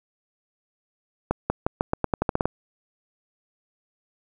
accelerating click train, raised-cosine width 1 ms, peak -7 dBFS, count 12, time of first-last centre 1.31-2.456 s, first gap 190 ms, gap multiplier 0.87, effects 8-bit

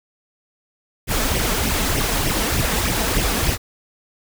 pink noise with flanger, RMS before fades -20 dBFS, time 1.07-3.58 s, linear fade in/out 50 ms, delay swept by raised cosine 0.34 to 4.64 ms, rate 3.3 Hz, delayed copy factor +0.7, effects none

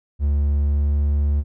triangle tone with pitch glide, 72 to 72.46 Hz, D2 to D2, -34 to -23 cents, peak -14 dBFS, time 0.19-1.44 s, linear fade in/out 50 ms, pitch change +11 cents, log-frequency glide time 0.64-0.95 s, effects none

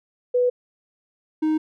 sine / triangle tone pair in turn, 493.9 / 311.5 Hz, B4 / D#4, 0 / +2 cents, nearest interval minor sixth, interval 798 cents, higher first, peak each -16 dBFS, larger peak neither, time 0.34-0.5 / 1.42-1.58 s, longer neither, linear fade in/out 10 ms, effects none

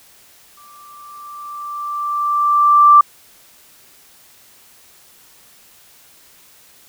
sine tone with exponential growth, 1174.7 Hz, D6, in tune, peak -3 dBFS, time 0.57-3.01 s, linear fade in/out 5 ms, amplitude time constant 530 ms, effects white hiss -48 dBFS RMS until 6.88 s

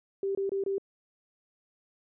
sine tone bursts, 392 Hz, G4, in tune, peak -27 dBFS, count 4, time 0.23-0.782 s, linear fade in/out 2 ms, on 120 ms, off 24 ms, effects none

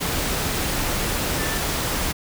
sine tone in noise, 1764 Hz, A6, 4 cents sharp, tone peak -31 dBFS, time 1.38-1.59 s, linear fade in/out 20 ms, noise pink, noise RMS -24 dBFS, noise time 0-2.13 s, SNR -10 dB, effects none

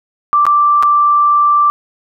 sine tone with dropouts, 1174 Hz, D6, 1 cent flat, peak -7 dBFS, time 0.33-1.7 s, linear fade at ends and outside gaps 0 ms, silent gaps 0.454-0.466 / 0.826-0.832 s, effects none

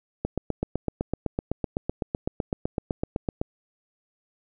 click train, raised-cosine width 2 ms, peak -12 dBFS, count 26, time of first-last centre 0.25-3.415 s, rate 7.9 Hz, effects none

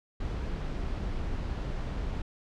brown noise, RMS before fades -33 dBFS, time 0.2-2.22 s, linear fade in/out 5 ms, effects low-pass 5000 Hz 12 dB/octave

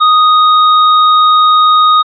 square tone, 1244.5 Hz, D#6, in tune, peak -5 dBFS, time 0-2.03 s, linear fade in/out 20 ms, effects resampled to 11025 Hz

